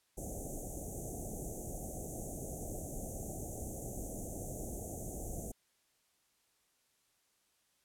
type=band-stop noise; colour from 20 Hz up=pink; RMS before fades=-42 dBFS; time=0.17-5.52 s; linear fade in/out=10 ms; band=770 to 6200 Hz; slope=96 dB/octave; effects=white hiss -75 dBFS RMS until 7.84 s + low-pass 12000 Hz 12 dB/octave